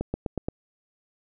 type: accelerating click train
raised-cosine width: 2 ms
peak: -14 dBFS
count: 5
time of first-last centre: 0.01-0.485 s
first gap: 130 ms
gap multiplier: 0.94
effects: none